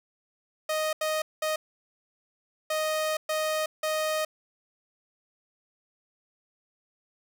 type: tone bursts at uneven times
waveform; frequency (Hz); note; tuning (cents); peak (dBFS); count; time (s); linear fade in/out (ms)
sawtooth; 622.3; D#5; 0; -22; 6; 0.69-0.93 / 1.01-1.22 / 1.42-1.56 / 2.7-3.17 / 3.29-3.66 / 3.83-4.25; 5
effects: none